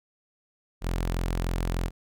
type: tone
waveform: sawtooth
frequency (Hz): 43.35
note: F1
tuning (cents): -12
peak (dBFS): -22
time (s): 0.81-1.91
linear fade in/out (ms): 50
effects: none